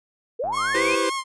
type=linear sweep; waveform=sine; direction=up; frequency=426.6 to 2652 Hz; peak=-23 dBFS; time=0.39-0.96 s; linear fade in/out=10 ms
type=click train; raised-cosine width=1 ms; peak=-27 dBFS; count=54; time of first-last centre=0.44-0.945 s; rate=105 Hz
type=tone with vibrato; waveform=sawtooth; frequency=1073 Hz; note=C6; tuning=43 cents sharp; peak=-21 dBFS; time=0.52-1.24 s; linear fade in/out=50 ms; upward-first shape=sine; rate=6.8 Hz; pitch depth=31 cents each way
type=chord; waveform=square; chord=C major seventh; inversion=first; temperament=equal; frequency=329.6 / 392 / 493.9 / 523.3 Hz; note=E4 / G4 / B4 / C5; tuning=0 / 0 / 0 / 0 cents; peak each=-28 dBFS; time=0.74-1.1 s; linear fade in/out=10 ms
effects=resampled to 24000 Hz